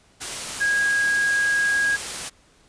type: tone in noise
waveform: sine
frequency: 1642 Hz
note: G#6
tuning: 20 cents flat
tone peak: -18 dBFS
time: 0.6-1.97 s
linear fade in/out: 20 ms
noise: white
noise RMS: -30 dBFS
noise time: 0.2-2.3 s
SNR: +9 dB
effects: pink hiss -57 dBFS RMS until 2.68 s + resampled to 22050 Hz

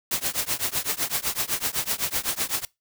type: noise with tremolo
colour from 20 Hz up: white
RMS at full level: -23 dBFS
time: 0.11-2.65 s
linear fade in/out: 2 ms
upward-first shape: triangle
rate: 7.9 Hz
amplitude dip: 100%
effects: noise-tail reverb RT60 0.2 s tail -22 dB re dry

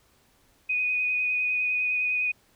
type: tone with vibrato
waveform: sine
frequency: 2489 Hz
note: D#7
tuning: in tune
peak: -23 dBFS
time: 0.69-2.32 s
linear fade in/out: 10 ms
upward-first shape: sine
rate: 9.9 Hz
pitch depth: 17 cents each way
effects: pink hiss -63 dBFS RMS until 2.55 s

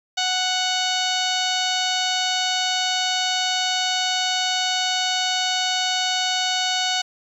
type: harmonic tone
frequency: 740 Hz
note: F#5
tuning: in tune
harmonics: 1 / 2 / 3 / 4 / 5 / 6 / 7 / 8 / 9 / 10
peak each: -26 / -29 / -32 / -26 / -27 / -28 / -37 / -32 / -36 / -37 dBFS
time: 0.17-7.02 s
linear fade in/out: 10 ms
effects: 9-bit

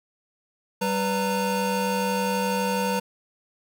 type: tone cluster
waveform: square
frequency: 194 / 495.2 / 918 Hz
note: G3 / B4 / A#5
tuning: -18 / +5 / -27 cents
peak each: -28 dBFS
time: 0.81-3 s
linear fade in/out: 10 ms
effects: none

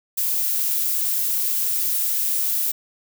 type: noise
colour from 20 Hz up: violet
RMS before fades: -22 dBFS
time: 0.17-2.72 s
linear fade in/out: 10 ms
effects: none

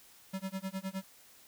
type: tone with tremolo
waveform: square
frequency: 191.3 Hz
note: G3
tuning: 42 cents flat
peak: -34 dBFS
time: 0.33-1.04 s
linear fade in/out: 10 ms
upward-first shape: sine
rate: 9.7 Hz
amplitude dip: 100%
effects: white hiss -59 dBFS RMS until 1.47 s

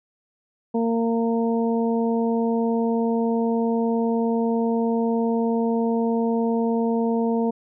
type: harmonic tone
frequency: 229.8 Hz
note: A#3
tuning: 25 cents flat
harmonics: 1 / 2 / 3 / 4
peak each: -21 / -24 / -31 / -32 dBFS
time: 0.74-7.51 s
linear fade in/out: 10 ms
effects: none

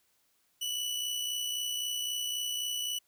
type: tone with amplitude modulation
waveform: sawtooth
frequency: 2960 Hz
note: F#7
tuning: in tune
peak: -27 dBFS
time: 0.61-2.99 s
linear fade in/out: 10 ms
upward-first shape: sine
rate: 63.8 Hz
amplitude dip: 40%
effects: white hiss -72 dBFS RMS until 3.07 s

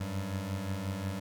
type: beating tone pair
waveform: 25% pulse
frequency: 92.5 / 98.1 Hz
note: F#2 / G2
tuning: 0 / +2 cents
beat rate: 5.6 Hz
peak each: -35 / -31 dBFS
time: 0-1.2 s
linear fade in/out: 10 ms
effects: none

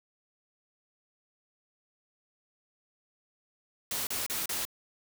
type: noise bursts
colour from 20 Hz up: white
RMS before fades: -33 dBFS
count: 4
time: 3.91-4.652 s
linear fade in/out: 2 ms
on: 160 ms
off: 34 ms
effects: none

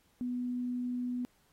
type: tone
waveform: sine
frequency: 246.9 Hz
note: B3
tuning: in tune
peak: -32 dBFS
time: 0.21-1.25 s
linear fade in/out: 0 ms
effects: pink hiss -70 dBFS RMS until 1.52 s + AAC 48 kbps

